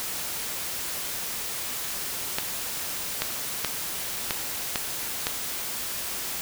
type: clicks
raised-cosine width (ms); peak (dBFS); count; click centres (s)
0.2; -7; 6; 2.385 / 3.22 / 3.647 / 4.308 / 4.758 / 5.269
effects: white hiss -32 dBFS RMS until 6.41 s